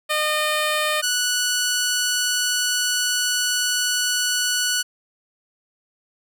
10% pulse tone pair in turn, 609 / 1476.3 Hz, D#5 / F#6, -37 / -4 cents, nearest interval octave + minor third, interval 1533 cents, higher second, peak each -11 dBFS, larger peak neither, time 0.09-1.02 / 1.02-4.83 s, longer second, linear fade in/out 20 ms, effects none

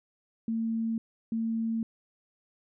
sine tone pair in turn, 226 / 226 Hz, A3 / A3, +47 / +47 cents, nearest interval unison, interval 0 cents, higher neither, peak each -27 dBFS, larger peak neither, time 0.48-0.98 / 1.32-1.83 s, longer second, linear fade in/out 2 ms, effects none

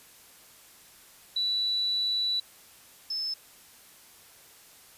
sine tone pair in turn, 3951 / 5245 Hz, B7 / E8, 0 / -10 cents, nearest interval perfect fourth, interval 490 cents, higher second, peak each -25 / -29 dBFS, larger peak first, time 1.36-2.4 / 3.1-3.34 s, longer first, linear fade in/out 5 ms, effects white hiss -54 dBFS RMS until 4.97 s + resampled to 32000 Hz

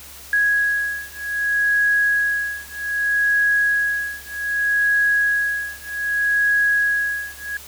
sine beating tone pair, 1661.2 / 1661.84 Hz, G#6 / G#6, 0 / +1 cents, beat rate 0.64 Hz, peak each -20 dBFS, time 0.33-7.57 s, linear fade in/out 2 ms, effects added 69 Hz sine -47 dBFS peak until 7.67 s + white hiss -40 dBFS RMS until 7.67 s

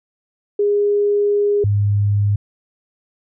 sine tone pair in turn, 410 / 102.17 Hz, G#4 / G#2, -22 / -28 cents, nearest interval 2 octaves, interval 2406 cents, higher first, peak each -13 dBFS, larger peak neither, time 0.59-1.64 / 1.64-2.36 s, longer first, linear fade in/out 5 ms, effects none

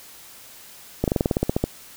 slowing click train, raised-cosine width 2 ms, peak -6 dBFS, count 12, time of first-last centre 1.04-1.64 s, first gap 38 ms, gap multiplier 1.07, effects white hiss -45 dBFS RMS until 1.96 s

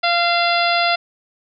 harmonic tone with a mistuned harmonic, 691 Hz, F5, 19 cents flat, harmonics 1 / 2 / 3 / 4 / 5 / 6 / 7, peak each -18 / -21 / -23 / -24 / -25 / -26 / -26 dBFS, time 0.03-0.96 s, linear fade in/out 10 ms, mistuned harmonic 4, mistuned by -22 cents, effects none

